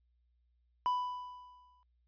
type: tone with exponential decay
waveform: triangle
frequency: 993 Hz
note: B5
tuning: 9 cents sharp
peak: -25 dBFS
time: 0.86-1.83 s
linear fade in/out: 0 ms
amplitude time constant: 210 ms
effects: added 60 Hz sine -70 dBFS peak until 2.07 s + resampled to 11025 Hz